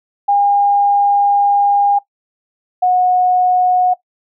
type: tone pair in turn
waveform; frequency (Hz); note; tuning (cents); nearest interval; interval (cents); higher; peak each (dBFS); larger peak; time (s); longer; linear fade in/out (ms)
sine; 809 / 729.7; G#5 / F#5; -46 / -24; major second; 178; first; -9; neither; 0.28-1.99 / 2.82-3.94; first; 10
effects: noise-tail reverb RT60 0.1 s tail -17 dB re dry